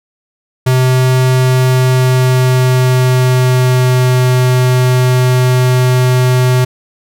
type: tone with pitch glide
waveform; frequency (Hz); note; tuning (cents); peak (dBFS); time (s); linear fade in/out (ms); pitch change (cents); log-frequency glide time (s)
square; 128.5 to 126.73; C3 to B2; -31 to +45; -8; 0.66-6.65; 10; -24; 1.69-4.25
effects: none